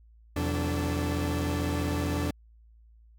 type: tone cluster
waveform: 40% pulse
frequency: 84.2 / 128.7 / 184.2 / 290.8 / 438.5 Hz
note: E2 / C3 / F#3 / D4 / A4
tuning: +37 / -28 / -7 / -17 / -6 cents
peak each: -29 / -36 / -37 / -31 / -38 dBFS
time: 0.36-2.31 s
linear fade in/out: 5 ms
effects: added 56 Hz sine -53 dBFS peak until 3.18 s

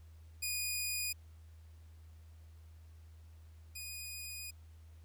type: tone pair in turn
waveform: 10% pulse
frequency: 2464 / 2473 Hz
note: D#7 / D#7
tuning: -17 / -11 cents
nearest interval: unison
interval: 6 cents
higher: second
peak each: -26 / -34 dBFS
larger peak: first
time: 0.42-1.13 / 3.75-4.51 s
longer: second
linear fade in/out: 10 ms
effects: added 80 Hz sine -53 dBFS peak until 5.04 s + pink hiss -71 dBFS RMS until 5.04 s

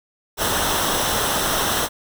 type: noise with comb filter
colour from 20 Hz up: pink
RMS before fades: -21 dBFS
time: 0.37-1.89 s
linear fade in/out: 50 ms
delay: 0.43 ms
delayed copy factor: -0.6
effects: none

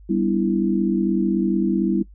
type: chord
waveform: sine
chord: E minor seventh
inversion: first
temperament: equal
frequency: 196 / 246.9 / 293.7 / 329.6 Hz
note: G3 / B3 / D4 / E4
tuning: 0 / 0 / 0 / 0 cents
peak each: -21 / -25 / -27 / -21 dBFS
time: 0.09-2.03 s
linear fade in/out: 10 ms
effects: noise-tail reverb RT60 0.1 s tail -19 dB re dry + added 50 Hz sine -42 dBFS peak until 2.14 s

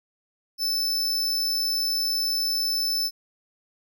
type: tone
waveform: 45% pulse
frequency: 5274 Hz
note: E8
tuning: in tune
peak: -23 dBFS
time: 0.58-3.11 s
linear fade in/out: 50 ms
effects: none

